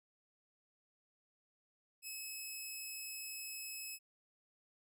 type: tone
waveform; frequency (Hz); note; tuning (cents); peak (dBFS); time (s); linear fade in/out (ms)
10% pulse; 2581; E7; -37; -35; 2.02-3.99; 50
effects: none